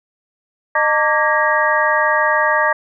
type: tone cluster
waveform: sine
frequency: 611 / 907 / 1161 / 1637 / 1887 Hz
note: D#5 / A#5 / D6 / G#6 / A#6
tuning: -32 / -48 / -20 / -25 / +21 cents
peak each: -19 dBFS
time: 0.75-2.73 s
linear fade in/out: 5 ms
effects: none